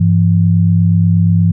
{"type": "tone pair together", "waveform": "sine", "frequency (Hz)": [100.71, 169.1], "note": ["G2", "E3"], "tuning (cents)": [47, 44], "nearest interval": "major sixth", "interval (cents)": 897, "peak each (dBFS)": -10, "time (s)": [0, 1.52], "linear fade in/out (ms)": 10, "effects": []}